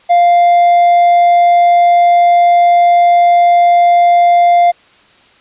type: tone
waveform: triangle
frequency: 698 Hz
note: F5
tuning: 1 cent flat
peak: -3 dBFS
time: 0.09-4.72 s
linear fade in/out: 20 ms
effects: white hiss -46 dBFS RMS until 5.4 s + resampled to 8000 Hz